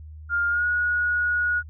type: tone with pitch glide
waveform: sine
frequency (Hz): 1406 to 1452.2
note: F6 to F#6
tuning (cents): +11 to -33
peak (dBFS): -20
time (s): 0.29-1.63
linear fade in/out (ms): 50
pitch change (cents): +56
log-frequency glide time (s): 0.49-0.65
effects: added 77 Hz sine -38 dBFS peak until 1.69 s